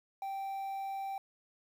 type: tone with quantisation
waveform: triangle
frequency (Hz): 781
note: G5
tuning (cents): -7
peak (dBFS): -34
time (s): 0.22-1.18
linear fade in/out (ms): 2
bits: 10
effects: none